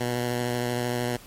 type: tone with vibrato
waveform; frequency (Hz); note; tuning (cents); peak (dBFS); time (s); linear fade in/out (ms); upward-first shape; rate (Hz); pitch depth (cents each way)
10% pulse; 121.9; B2; -22; -17; 0-1.17; 10; sine; 13; 17
effects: pink hiss -48 dBFS RMS until 1.26 s + MP3 64 kbps